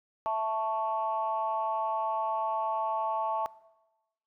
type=chord; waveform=sine; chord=A major; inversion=second; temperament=equal; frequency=659.3 / 880 / 1108.7 Hz; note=E5 / A5 / C#6; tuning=0 / 0 / 0 cents; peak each=-32 / -29 / -33 dBFS; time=0.26-3.46 s; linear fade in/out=0 ms; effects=noise-tail reverb RT60 1.0 s tail -20 dB re dry + tanh soft clip ceiling -19 dBFS